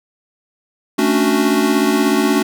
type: chord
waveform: square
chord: D major seventh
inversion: second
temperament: equal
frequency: 220 / 277.2 / 293.7 / 370 Hz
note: A3 / C#4 / D4 / F#4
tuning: 0 / 0 / 0 / 0 cents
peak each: -19 dBFS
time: 0.98-2.43 s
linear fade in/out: 10 ms
effects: none